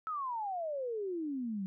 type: exponential sweep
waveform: sine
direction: down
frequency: 1318.5 to 185 Hz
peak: -34 dBFS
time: 0.07-1.66 s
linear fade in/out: 0 ms
effects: none